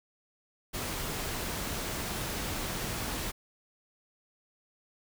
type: noise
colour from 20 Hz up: pink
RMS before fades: -35 dBFS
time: 0.73-3.32 s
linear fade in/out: 20 ms
effects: none